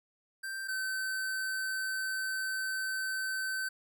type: tone pair in turn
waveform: square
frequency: 1568 / 1535.7 Hz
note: G6 / G6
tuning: 0 / -36 cents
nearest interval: unison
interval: 36 cents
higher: first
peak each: -37 / -33 dBFS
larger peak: second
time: 0.43-0.68 / 0.68-3.69 s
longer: second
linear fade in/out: 10 ms
effects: none